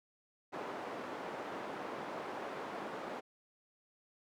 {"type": "band-pass noise", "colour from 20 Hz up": "white", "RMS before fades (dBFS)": -43, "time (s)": [0.52, 3.21], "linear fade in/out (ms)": 20, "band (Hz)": [250, 930], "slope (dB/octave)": 12, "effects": []}